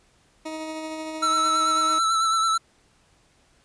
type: tone with tremolo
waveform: 20% pulse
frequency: 315.1 Hz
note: D#4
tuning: 22 cents sharp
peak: -25 dBFS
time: 0.45-1.99 s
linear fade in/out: 10 ms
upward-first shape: sine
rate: 13 Hz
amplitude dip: 25%
type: tone with vibrato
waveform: square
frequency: 1326 Hz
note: E6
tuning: 10 cents sharp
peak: -20 dBFS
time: 1.22-2.58 s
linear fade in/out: 10 ms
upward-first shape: sine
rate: 9.1 Hz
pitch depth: 29 cents each way
effects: pink hiss -61 dBFS RMS until 3.64 s + resampled to 22050 Hz